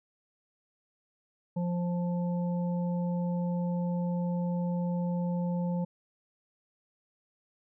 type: harmonic tone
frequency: 175.4 Hz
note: F3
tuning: 8 cents sharp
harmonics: 1 / 3 / 5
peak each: -28 / -38 / -43 dBFS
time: 1.56-5.85 s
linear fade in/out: 10 ms
effects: none